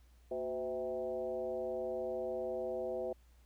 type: tone with frequency modulation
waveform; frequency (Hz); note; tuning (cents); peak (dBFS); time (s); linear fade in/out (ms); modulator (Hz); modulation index
sine; 510; C5; -44; -35; 0.31-3.13; 5; 140; 1.2
effects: added 60 Hz sine -60 dBFS peak until 3.45 s + pink hiss -72 dBFS RMS until 3.45 s